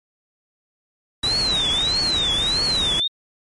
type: band-stop noise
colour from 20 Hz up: pink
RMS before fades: -28 dBFS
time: 1.23-3 s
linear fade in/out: 5 ms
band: 3300 to 4800 Hz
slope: 96 dB/octave
type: tone with vibrato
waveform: sine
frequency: 3844 Hz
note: B7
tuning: 48 cents flat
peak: -18 dBFS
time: 1.23-3.08 s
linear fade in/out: 10 ms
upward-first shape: triangle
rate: 1.6 Hz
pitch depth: 250 cents each way
effects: MP3 48 kbps